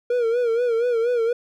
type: tone with vibrato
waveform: triangle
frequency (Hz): 472.4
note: A#4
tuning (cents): +23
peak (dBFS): -16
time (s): 0.1-1.33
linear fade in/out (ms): 5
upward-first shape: sine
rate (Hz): 4.2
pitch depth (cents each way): 83
effects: none